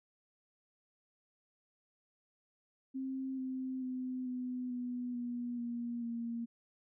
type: tone with pitch steps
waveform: sine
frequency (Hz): 264.6 / 259.9 / 255.3 / 250.8 / 246.3 / 241.9 / 237.6 / 233.4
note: C4 / C4 / C4 / B3 / B3 / B3 / A#3 / A#3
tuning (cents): +20 / -11 / -42 / +27 / -5 / -36 / +33 / +2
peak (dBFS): -36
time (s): 2.94-6.46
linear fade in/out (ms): 20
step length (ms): 440
effects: none